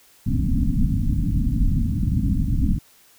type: low-pass noise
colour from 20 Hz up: pink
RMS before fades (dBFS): -20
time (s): 0.26-2.79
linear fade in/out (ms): 10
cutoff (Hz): 280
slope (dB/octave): 96
effects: white hiss -54 dBFS RMS until 3.18 s